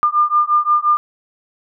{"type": "beating tone pair", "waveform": "sine", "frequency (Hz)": [1200, 1205.7], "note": ["D6", "D6"], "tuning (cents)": [37, 45], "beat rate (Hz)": 5.7, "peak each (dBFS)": -15, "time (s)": [0.03, 0.97], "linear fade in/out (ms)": 0, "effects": []}